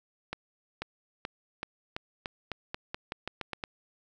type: accelerating click train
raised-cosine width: 0.3 ms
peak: -18 dBFS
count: 14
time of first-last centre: 0.33-3.638 s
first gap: 490 ms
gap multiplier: 0.88
effects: none